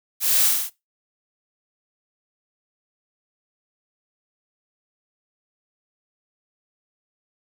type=noise with echo; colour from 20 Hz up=blue; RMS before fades=-21 dBFS; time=0.2-0.51 s; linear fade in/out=50 ms; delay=48 ms; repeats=4; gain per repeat=-2 dB; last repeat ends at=0.702 s; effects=noise-tail reverb RT60 0.2 s tail -19 dB re dry